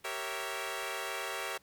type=chord; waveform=10% pulse; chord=G diminished seventh; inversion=none; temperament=equal with one note detuned; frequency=389.1 / 466.2 / 554.4 / 659.3 Hz; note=G4 / Bb4 / Db5 / Fb5; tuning=-13 / 0 / 0 / 0 cents; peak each=-33 dBFS; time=0.04-1.58 s; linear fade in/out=10 ms; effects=pink hiss -66 dBFS RMS until 1.62 s